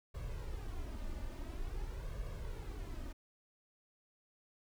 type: noise with flanger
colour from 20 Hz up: brown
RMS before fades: -42 dBFS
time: 0.14-3.13 s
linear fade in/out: 10 ms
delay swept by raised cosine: 1.8 to 3.4 ms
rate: 0.48 Hz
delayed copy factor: +0.6
effects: none